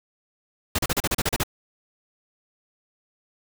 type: noise bursts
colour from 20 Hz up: pink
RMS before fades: -23 dBFS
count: 10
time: 0.75-1.435 s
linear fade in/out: 5 ms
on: 37 ms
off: 35 ms
effects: none